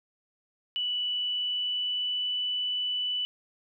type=tone with pitch glide; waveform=sine; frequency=2960 to 2979 Hz; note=F#7 to F#7; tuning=0 to +11 cents; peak=-27 dBFS; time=0.76-3.25 s; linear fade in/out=0 ms; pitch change=+11 cents; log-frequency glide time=0.97-2.39 s; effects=none